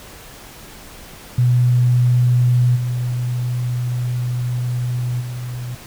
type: tone with level steps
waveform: sine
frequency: 123.1 Hz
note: B2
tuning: 5 cents flat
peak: -11 / -18 / -24 dBFS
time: 1.38-5.75 s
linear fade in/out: 5 ms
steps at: 2.75 / 5.2 s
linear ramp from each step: 20 ms
effects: pink hiss -39 dBFS RMS until 5.86 s